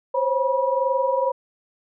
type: tone cluster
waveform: sine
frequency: 521 / 543 / 970 Hz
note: C5 / C#5 / B5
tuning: -7 / -36 / -31 cents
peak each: -23 dBFS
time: 0.14-1.32 s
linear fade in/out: 10 ms
effects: none